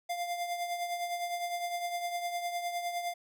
square tone with tremolo, 698.5 Hz, F5, in tune, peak -31 dBFS, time 0.09-3.14 s, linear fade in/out 10 ms, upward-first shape triangle, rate 9.8 Hz, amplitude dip 60%, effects none

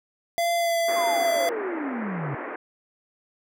square tone with vibrato, 680 Hz, F5, 46 cents flat, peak -22 dBFS, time 0.38-1.49 s, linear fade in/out 0 ms, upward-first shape sine, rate 1.8 Hz, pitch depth 16 cents each way
pink band-pass noise, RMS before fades -34 dBFS, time 0.88-2.56 s, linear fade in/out 5 ms, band 260 to 2100 Hz, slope 48 dB/octave
sine exponential sweep, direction down, 1094 to 131.9 Hz, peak -28 dBFS, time 0.96-2.35 s, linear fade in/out 5 ms
effects none

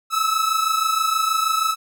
45% pulse tone pair together, 1285.7 / 1312 Hz, E6 / E6, -44 / -9 cents, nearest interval unison, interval 35 cents, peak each -22 / -20 dBFS, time 0.1-1.76 s, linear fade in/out 50 ms, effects none

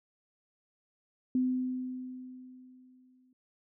sine tone with exponential decay, 254.8 Hz, C4, 46 cents flat, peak -24 dBFS, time 1.35-3.33 s, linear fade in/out 2 ms, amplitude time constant 430 ms, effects none

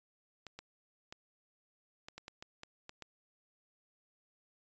clicks, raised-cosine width 0.2 ms, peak -29 dBFS, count 10, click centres 0.467 / 0.59 / 1.125 / 2.085 / 2.18 / 2.281 / 2.425 / 2.634 / 2.894 / 3.023 s, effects resampled to 16000 Hz

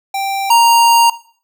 square tone pair in turn, 784 / 932.3 Hz, G5 / A#5, 0 / 0 cents, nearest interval minor third, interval 300 cents, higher second, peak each -17 / -7 dBFS, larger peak second, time 0.14-0.5 / 0.5-1.1 s, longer second, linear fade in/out 5 ms, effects noise-tail reverb RT60 0.5 s tail -18 dB re dry

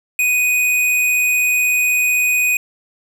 square tone, 2489 Hz, D#7, in tune, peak -14 dBFS, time 0.19-2.57 s, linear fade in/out 2 ms, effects none

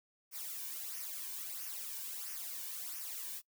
blue noise with flanger, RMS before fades -43 dBFS, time 0.31-3.42 s, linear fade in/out 50 ms, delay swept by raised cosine 0.25 to 1.55 ms, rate 1.5 Hz, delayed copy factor -0.65, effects noise-tail reverb RT60 0.1 s tail -22 dB re dry

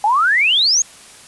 sine exponential sweep, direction up, 801 to 6750 Hz, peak -11 dBFS, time 0.04-0.82 s, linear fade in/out 2 ms, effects white hiss -41 dBFS RMS until 1.27 s + resampled to 24000 Hz

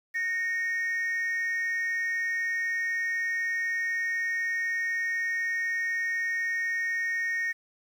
sine tone pair together, 1848 / 2220 Hz, A#6 / C#7, -16 / +2 cents, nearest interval minor third, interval 318 cents, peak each -25 / -34 dBFS, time 0.14-7.53 s, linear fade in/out 20 ms, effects tanh soft clip ceiling -24 dBFS + 9-bit

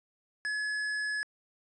sine tone with hard clipping, 1700 Hz, G#6, 40 cents sharp, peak -32 dBFS, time 0.45-1.23 s, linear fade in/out 0 ms, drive 9 dB, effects resampled to 24000 Hz

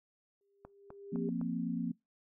sine tone with exponential growth, 400 Hz, G4, 35 cents sharp, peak -36 dBFS, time 0.41-1.29 s, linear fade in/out 1 ms, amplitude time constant 190 ms
click train, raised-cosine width 1 ms, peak -34 dBFS, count 4, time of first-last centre 0.65-1.413 s, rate 3.93 Hz
sine chord, F suspended fourth, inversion none, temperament just, 174.61 / 232.8 / 261.9 Hz, F3 / Bb3 / C4, 0 / -2 / +2 cents, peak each -37 / -36 / -38 dBFS, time 1.12-1.92 s, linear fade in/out 10 ms
effects noise-tail reverb RT60 0.2 s tail -24 dB re dry

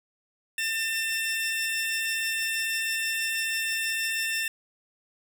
sawtooth tone pair together, 1795.4 / 2690 Hz, A6 / E7, +34 / +34 cents, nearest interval perfect fifth, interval 700 cents, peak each -26 dBFS, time 0.58-4.48 s, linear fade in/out 2 ms, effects none

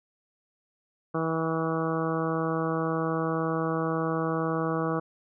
harmonic tone with a mistuned harmonic, 161.9 Hz, E3, 31 cents flat, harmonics 1 / 2 / 3 / 4 / 5 / 6 / 7 / 8 / 9, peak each -31 / -31 / -31 / -36 / -38 / -42 / -34 / -38 / -41 dBFS, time 1.14-5 s, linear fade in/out 10 ms, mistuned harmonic 6, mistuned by +25 cents, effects none

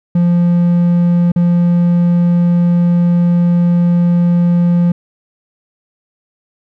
triangle tone with dropouts, 173.8 Hz, F3, 8 cents flat, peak -6 dBFS, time 0.15-4.92 s, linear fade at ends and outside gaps 5 ms, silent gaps 1.319-1.36 s, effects none

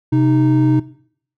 triangle tone pair together, 130 / 309.2 Hz, C3 / D#4, -11 / -11 cents, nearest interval octave + minor third, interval 1500 cents, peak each -12 dBFS, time 0.12-0.8 s, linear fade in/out 10 ms, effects noise-tail reverb RT60 0.6 s tail -18 dB re dry

